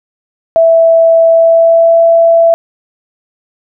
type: tone with pitch glide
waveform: sine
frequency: 659.3 to 667 Hz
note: E5 to E5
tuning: 0 to +20 cents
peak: -3 dBFS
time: 0.56-2.54 s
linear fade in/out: 0 ms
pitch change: +20 cents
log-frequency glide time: 1.29-2.02 s
effects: none